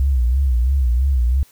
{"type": "tone with vibrato", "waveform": "sine", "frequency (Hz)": 64, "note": "C2", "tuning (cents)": -38, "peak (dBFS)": -13, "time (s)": [0, 1.43], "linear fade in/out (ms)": 0, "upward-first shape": "sine", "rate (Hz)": 3, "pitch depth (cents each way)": 140, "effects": ["white hiss -52 dBFS RMS until 1.51 s"]}